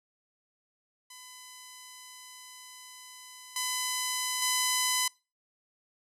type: tone with level steps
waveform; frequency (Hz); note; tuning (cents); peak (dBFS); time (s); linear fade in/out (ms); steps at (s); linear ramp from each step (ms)
5% pulse; 1008; B5; +35; -34 / -17 / -13; 1.1-5.08; 5; 3.56 / 4.42; 2
effects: noise-tail reverb RT60 0.3 s tail -25 dB re dry + low-pass 12000 Hz 12 dB/octave